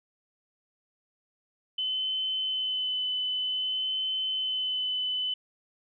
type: tone with vibrato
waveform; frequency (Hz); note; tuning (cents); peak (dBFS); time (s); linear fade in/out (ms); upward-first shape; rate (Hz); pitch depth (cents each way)
sine; 3033; F#7; +42; -27; 1.78-5.34; 5; sine; 0.53; 12
effects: none